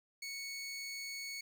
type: tone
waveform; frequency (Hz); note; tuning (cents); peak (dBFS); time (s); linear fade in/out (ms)
20% pulse; 2217; C#7; 0; -36; 0.22-1.41; 5
effects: none